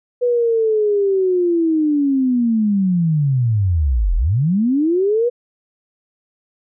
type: linear two-way sweep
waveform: sine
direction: down then up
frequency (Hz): 493.9 to 37.23 to 493.9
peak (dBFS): -13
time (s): 0.21-5.3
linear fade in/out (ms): 20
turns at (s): 4.16
effects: none